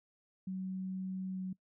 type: tone with pitch glide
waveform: sine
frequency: 187.9 to 186.71 Hz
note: F#3 to F#3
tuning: +27 to +16 cents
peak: -36 dBFS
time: 0.47-1.53 s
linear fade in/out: 5 ms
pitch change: -11 cents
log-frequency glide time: 1.32-1.4 s
effects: noise-tail reverb RT60 0.1 s tail -22 dB re dry